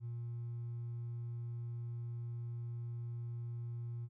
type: tone with hard clipping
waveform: triangle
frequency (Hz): 118.3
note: A#2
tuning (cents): +26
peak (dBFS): -39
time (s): 0-4.09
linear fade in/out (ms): 50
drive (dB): 2
effects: none